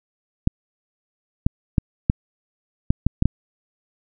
clicks, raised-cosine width 5 ms, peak -3 dBFS, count 8, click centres 0.474 / 1.465 / 1.782 / 2.099 / 2.905 / 3.066 / 3.224 / 3.256 s, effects none

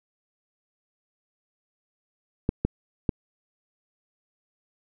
clicks, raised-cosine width 3 ms, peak -9 dBFS, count 3, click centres 2.491 / 2.65 / 3.092 s, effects none

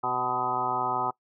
harmonic tone with a mistuned harmonic, 125.6 Hz, B2, 30 cents sharp, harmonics 1 / 2 / 3 / 4 / 5 / 6 / 7 / 8 / 9 / 10, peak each -43 / -42 / -37 / -43 / -42 / -31 / -32 / -32 / -40 / -31 dBFS, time 0.03-1.11 s, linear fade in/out 10 ms, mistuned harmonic 7, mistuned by -15 cents, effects noise-tail reverb RT60 0.1 s tail -21 dB re dry

